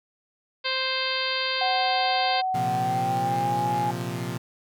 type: harmonic tone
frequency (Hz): 523.3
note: C5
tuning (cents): 0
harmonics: 1 / 2 / 3 / 4 / 5 / 6 / 7 / 8 / 9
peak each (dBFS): -33 / -33 / -33 / -33 / -33 / -33 / -33 / -33 / -33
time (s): 0.64-2.42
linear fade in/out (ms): 20
type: tone with pitch glide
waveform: sine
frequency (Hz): 750 to 832.2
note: F#5 to G#5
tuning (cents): +23 to +3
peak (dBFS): -23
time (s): 1.61-3.91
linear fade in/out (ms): 5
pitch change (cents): +180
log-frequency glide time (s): 2.69-3.68
type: chord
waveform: sawtooth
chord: Bb suspended second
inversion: none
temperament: equal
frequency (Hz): 116.54 / 130.81 / 174.61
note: Bb2 / C3 / F3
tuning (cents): 0 / 0 / 0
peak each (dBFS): -29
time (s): 2.54-4.38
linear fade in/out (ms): 10
effects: none